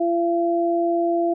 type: tone pair together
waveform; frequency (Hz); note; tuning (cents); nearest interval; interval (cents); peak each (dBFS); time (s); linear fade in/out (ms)
sine; 340.5 / 681; F4 / F5; -44 / -44; octave; 1200; -20 / -21; 0-1.34; 10
effects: none